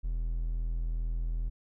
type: tone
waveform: triangle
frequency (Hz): 41.2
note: E1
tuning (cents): 0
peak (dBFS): -27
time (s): 0.03-1.5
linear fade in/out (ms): 20
effects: none